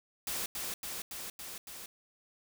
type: noise with echo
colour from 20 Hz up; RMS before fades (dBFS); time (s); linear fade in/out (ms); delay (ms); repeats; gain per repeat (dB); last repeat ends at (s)
white; -36; 0.27-0.46; 2; 280; 5; -2; 1.86
effects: none